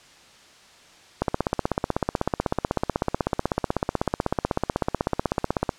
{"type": "click train", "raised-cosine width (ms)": 1, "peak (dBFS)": -7, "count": 73, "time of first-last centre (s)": [1.22, 5.692], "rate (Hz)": 16.1, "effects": ["white hiss -51 dBFS RMS until 5.78 s", "low-pass 6000 Hz 12 dB/octave"]}